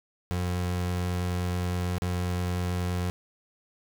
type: tone with dropouts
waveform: 30% pulse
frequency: 89.4 Hz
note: F2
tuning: 41 cents sharp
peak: -24 dBFS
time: 0.31-3.1 s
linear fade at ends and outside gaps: 0 ms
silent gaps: 1.983-2.02 s
effects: none